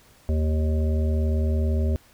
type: harmonic tone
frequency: 77.78 Hz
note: D#2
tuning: in tune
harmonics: 1 / 3 / 5 / 7 / 8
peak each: -20 / -30 / -34 / -37 / -38 dBFS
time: 0.29-1.96 s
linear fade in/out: 0 ms
effects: pink hiss -55 dBFS RMS until 2.13 s